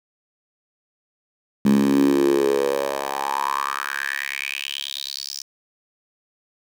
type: tone with high-pass filter sweep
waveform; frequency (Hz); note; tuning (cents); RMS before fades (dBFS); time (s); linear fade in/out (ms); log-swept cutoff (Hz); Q
10% pulse; 69.3; C#2; 0; -22; 1.65-5.42; 5; 200 to 5500; 5.9
effects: none